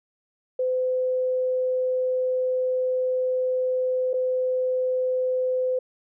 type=tone with dropouts; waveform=sine; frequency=510 Hz; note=C5; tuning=44 cents flat; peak=-21 dBFS; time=0.59-5.79 s; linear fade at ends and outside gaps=5 ms; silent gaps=4.133-4.139 s; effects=none